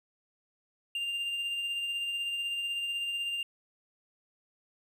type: tone with tremolo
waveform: triangle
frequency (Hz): 2794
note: F7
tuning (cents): 0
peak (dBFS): -28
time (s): 0.95-3.43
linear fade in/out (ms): 2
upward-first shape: triangle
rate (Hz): 16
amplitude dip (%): 35
effects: none